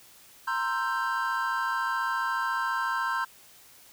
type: chord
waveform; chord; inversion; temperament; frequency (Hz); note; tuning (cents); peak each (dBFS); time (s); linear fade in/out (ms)
triangle; C dominant seventh; third; equal with one note detuned; 932.3 / 1046.5 / 1332.3 / 1568; Bb5 / C6 / E6 / G6; 0 / 0 / +18 / 0; -31 / -29 / -32 / -29; 0.47-3.25; 10
effects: white hiss -54 dBFS RMS until 3.92 s